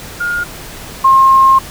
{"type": "tone pair in turn", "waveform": "sine", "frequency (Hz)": [1421, 1068], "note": ["F6", "C6"], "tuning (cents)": [30, 35], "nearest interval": "perfect fourth", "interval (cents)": 495, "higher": "first", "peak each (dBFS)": [-14, -4], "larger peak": "second", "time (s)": [[0.2, 0.44], [1.04, 1.59]], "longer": "second", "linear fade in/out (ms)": 10, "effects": ["pink hiss -30 dBFS RMS until 1.7 s"]}